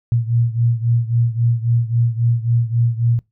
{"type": "beating tone pair", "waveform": "sine", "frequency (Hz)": [116.4, 120.1], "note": ["A#2", "B2"], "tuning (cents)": [-2, -48], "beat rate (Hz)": 3.7, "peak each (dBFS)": [-16, -19], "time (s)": [0.12, 3.19], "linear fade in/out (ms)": 0, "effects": ["noise-tail reverb RT60 0.2 s tail -23 dB re dry"]}